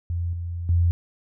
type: tone with level steps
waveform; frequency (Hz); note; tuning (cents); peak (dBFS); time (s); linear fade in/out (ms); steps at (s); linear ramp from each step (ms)
sine; 86; F2; -26; -23 / -27 / -16; 0.1-0.91; 0; 0.33 / 0.69; 2
effects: none